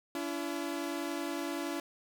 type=tone pair together; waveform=sawtooth; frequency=286.1 / 336.8 Hz; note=D4 / E4; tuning=-45 / +37 cents; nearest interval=minor third; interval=282 cents; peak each=-33 / -33 dBFS; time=0.15-1.8 s; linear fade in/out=2 ms; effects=none